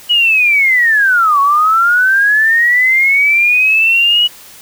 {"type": "linear two-way sweep", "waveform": "sine", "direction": "down then up", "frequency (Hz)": [2940, 1101, 2940], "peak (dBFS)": -7, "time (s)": [0.09, 4.28], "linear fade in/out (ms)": 20, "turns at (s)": 1.4, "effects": ["white hiss -37 dBFS RMS until 4.61 s"]}